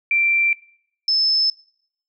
sine tone pair in turn, 2353 / 5243 Hz, D7 / E8, +3 / -10 cents, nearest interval octave + major second, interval 1387 cents, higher second, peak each -15 dBFS, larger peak neither, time 0.11-0.53 / 1.08-1.5 s, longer neither, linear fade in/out 2 ms, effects noise-tail reverb RT60 0.7 s tail -22 dB re dry

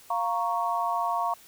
sine chord, Bb minor, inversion second, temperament equal, 698.5 / 932.3 / 1108.7 Hz, F5 / Bb5 / Db6, 0 / 0 / 0 cents, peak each -29 dBFS, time 0.1-1.34 s, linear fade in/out 5 ms, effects white hiss -53 dBFS RMS until 1.47 s

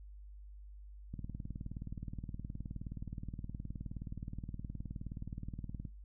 click train, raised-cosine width 5 ms, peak -30 dBFS, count 91, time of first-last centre 1.14-5.852 s, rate 19.1 Hz, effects noise-tail reverb RT60 0.2 s tail -17 dB re dry + added 50 Hz sine -49 dBFS peak until 6.04 s

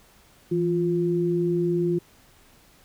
sine tone pair together, 167.1 / 350 Hz, E3 / F4, +24 / +4 cents, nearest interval octave + minor second, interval 1280 cents, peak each -25 / -22 dBFS, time 0.51-1.99 s, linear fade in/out 10 ms, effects pink hiss -56 dBFS RMS until 2.84 s

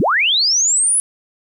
sine linear sweep, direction up, 122.3 to 10290 Hz, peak -12 dBFS, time 0-1 s, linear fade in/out 0 ms, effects 9-bit

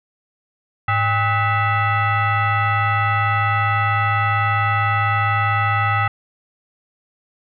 sine tone with frequency modulation, 587.3 Hz, D5, in tune, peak -15 dBFS, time 0.88-6.08 s, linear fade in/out 5 ms, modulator 693 Hz, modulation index 2.3, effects none

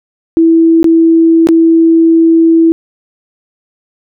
sine tone with dropouts, 328.5 Hz, E4, 6 cents flat, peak -3 dBFS, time 0.37-2.72 s, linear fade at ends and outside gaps 0 ms, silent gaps 0.83-0.843 / 1.471-1.488 s, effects none

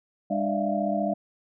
sine tone cluster, 202.5 / 298.6 / 587 / 658 / 693 Hz, G#3 / D4 / D5 / E5 / F5, -43 / +29 / -1 / -3 / -14 cents, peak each -28 / -32 / -32 / -30 / -29 dBFS, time 0.3-1.14 s, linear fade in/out 10 ms, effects none

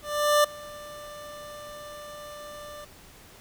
25% pulse tone with ADSR envelope, 592 Hz, D5, 14 cents sharp, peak -13 dBFS, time 0.02-2.85 s, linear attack 420 ms, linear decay 7 ms, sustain -23 dB, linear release 9 ms, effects pink hiss -51 dBFS RMS until 3.4 s

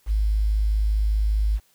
sine tone with quantisation, 52.5 Hz, G#1, 19 cents sharp, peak -18 dBFS, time 0.06-1.6 s, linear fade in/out 50 ms, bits 8, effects white hiss -62 dBFS RMS until 1.74 s

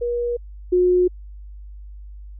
sine tone pair in turn, 479.1 / 360.9 Hz, A#4 / F#4, +47 / -43 cents, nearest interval perfect fourth, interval 490 cents, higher first, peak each -20 / -13 dBFS, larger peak second, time 0.01-0.37 / 0.72-1.08 s, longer neither, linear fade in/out 10 ms, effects added 50 Hz sine -35 dBFS peak until 2.39 s

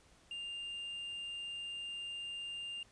triangle tone, 2800 Hz, F7, 4 cents sharp, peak -39 dBFS, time 0.31-2.83 s, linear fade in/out 2 ms, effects pink hiss -65 dBFS RMS until 2.91 s + resampled to 22050 Hz

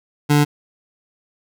25% pulse tone, 146.83 Hz, D3, in tune, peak -8 dBFS, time 0.29-0.45 s, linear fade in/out 20 ms, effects none

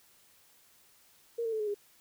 sine tone with pitch steps, 466.8 / 451.7 / 437.1 / 422.9 / 409.2 Hz, A#4 / A4 / A4 / G#4 / G#4, +2 / +45 / -11 / +31 / -26 cents, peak -30 dBFS, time 1.38-1.745 s, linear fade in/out 10 ms, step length 73 ms, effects white hiss -63 dBFS RMS until 2 s

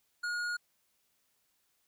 triangle tone with hard clipping, 1437 Hz, F6, 49 cents sharp, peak -34 dBFS, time 0.23-0.57 s, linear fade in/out 10 ms, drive 14 dB, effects white hiss -75 dBFS RMS until 1.87 s

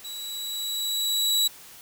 sawtooth tone with level ramp, 3908 Hz, B7, 19 cents flat, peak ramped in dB -32 to -16 dBFS, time 0.04-1.48 s, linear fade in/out 10 ms, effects white hiss -47 dBFS RMS until 1.81 s

